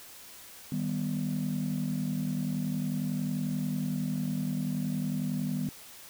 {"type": "chord", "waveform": "sine", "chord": "Eb augmented", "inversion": "none", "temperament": "equal", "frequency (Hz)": [155.56, 196, 246.9], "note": ["Eb3", "G3", "B3"], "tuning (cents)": [0, 0, 0], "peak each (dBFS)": -32, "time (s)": [0.72, 5.69], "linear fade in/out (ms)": 2, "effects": ["tanh soft clip ceiling -23 dBFS", "white hiss -49 dBFS RMS until 6.09 s"]}